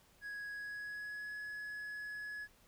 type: tone with pitch glide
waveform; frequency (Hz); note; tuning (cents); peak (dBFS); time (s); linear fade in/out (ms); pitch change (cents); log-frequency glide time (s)
triangle; 1664 to 1691.1; G#6 to G#6; +3 to +31; -40; 0.21-2.48; 50; +28; 0.52-1.34
effects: pink hiss -67 dBFS RMS until 2.67 s